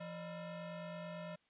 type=ring-modulated tone; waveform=40% pulse; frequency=391 Hz; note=G4; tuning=4 cents flat; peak=-40 dBFS; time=0-1.36 s; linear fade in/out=10 ms; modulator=220 Hz; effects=white hiss -75 dBFS RMS until 1.49 s + resampled to 8000 Hz